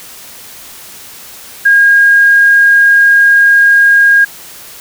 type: tone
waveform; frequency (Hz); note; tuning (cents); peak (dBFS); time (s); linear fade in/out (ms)
sine; 1626; G#6; -37; -3; 1.65-4.25; 10
effects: white hiss -32 dBFS RMS until 4.8 s